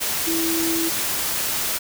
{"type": "tone in noise", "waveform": "sine", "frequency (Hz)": 329.6, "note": "E4", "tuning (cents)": 0, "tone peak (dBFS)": -22, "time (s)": [0.26, 0.9], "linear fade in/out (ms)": 20, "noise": "white", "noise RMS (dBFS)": -24, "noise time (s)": [0, 1.79], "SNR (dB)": -1, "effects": []}